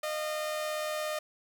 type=tone pair together; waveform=sawtooth; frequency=612 / 689.2 Hz; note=D#5 / F5; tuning=-29 / -23 cents; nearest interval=major second; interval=206 cents; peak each=-28 / -39 dBFS; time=0.03-1.19 s; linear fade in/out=5 ms; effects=none